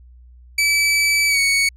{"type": "tone with pitch glide", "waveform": "sawtooth", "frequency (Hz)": [2303, 2228], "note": ["D7", "C#7"], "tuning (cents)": [-34, 8], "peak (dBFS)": -11, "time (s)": [0.58, 1.69], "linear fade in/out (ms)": 5, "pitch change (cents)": -58, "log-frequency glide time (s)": [1.28, 1.39], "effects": ["added 61 Hz sine -42 dBFS peak until 1.76 s", "low-pass 11000 Hz 12 dB/octave"]}